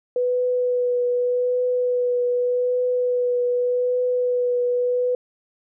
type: tone with vibrato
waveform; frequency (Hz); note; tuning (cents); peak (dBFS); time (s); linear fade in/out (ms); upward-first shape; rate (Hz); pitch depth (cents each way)
sine; 493.9; B4; 0; -18; 0.16-5.15; 2; triangle; 0.84; 17
effects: none